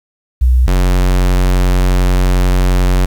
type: tone pair in turn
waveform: sine / square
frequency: 62.4 / 45.66 Hz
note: B1 / F#1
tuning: +19 / -22 cents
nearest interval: perfect fourth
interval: 541 cents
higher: first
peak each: -6 / -9 dBFS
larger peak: first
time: 0.41-0.67 / 0.67-3.06 s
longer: second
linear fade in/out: 10 ms
effects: 7-bit

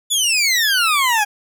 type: exponential sweep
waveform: 20% pulse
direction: down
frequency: 3520 to 806 Hz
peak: -9 dBFS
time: 0.1-1.25 s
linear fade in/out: 20 ms
effects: none

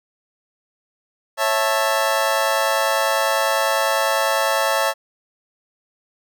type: chord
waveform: 25% pulse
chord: A major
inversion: first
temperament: just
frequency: 550 / 660 / 880 Hz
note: C#5 / E5 / A5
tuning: -14 / +2 / 0 cents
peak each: -18 dBFS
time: 1.37-4.94 s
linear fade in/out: 50 ms
effects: none

